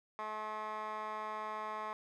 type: tone with band-pass filter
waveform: 15% pulse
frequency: 214.7 Hz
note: A3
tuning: 42 cents flat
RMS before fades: -41 dBFS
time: 0.19-1.93 s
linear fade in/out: 0 ms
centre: 1200 Hz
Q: 5.2
effects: none